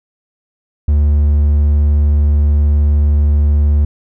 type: tone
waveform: triangle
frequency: 73.42 Hz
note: D2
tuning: in tune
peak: -6 dBFS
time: 0.88-3.85 s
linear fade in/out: 5 ms
effects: none